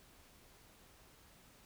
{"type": "silence", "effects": ["pink hiss -63 dBFS RMS until 1.65 s"]}